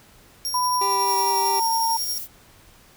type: tone with tremolo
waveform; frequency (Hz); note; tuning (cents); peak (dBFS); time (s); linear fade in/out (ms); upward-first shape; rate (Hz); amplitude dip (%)
sawtooth; 5580; F8; -2; -21; 0.45-2.18; 0; sine; 11; 40
type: tone with pitch glide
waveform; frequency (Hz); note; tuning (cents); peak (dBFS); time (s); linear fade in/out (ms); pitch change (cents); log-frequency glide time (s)
sine; 996 to 908.1; B5 to A#5; +14 to -46; -20; 0.54-1.97; 5; -160; 0.89-1.63
type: tone with vibrato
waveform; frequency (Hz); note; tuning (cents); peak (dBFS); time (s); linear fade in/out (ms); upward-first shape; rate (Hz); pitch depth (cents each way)
25% pulse; 392; G4; 0; -23; 0.81-1.6; 5; sine; 4.8; 8
type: noise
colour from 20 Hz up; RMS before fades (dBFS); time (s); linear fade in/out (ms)
violet; -33; 1.03-2.28; 50
effects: pink hiss -52 dBFS RMS until 2.96 s